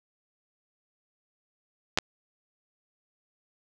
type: clicks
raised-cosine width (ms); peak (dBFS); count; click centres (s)
0.2; -6; 2; 1.975 / 1.986
effects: none